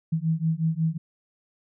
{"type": "beating tone pair", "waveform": "sine", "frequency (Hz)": [158.8, 164.3], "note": ["D#3", "E3"], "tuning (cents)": [36, -5], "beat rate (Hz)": 5.5, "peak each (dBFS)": -25, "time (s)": [0.12, 0.98], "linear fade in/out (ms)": 10, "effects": []}